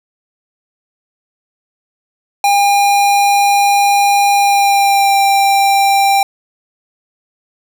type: tone with pitch glide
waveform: square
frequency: 806 to 790.8 Hz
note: G5 to G5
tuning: +48 to +15 cents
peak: -9 dBFS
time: 2.44-6.23 s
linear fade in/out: 2 ms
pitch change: -33 cents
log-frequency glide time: 4.34-5.17 s
effects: none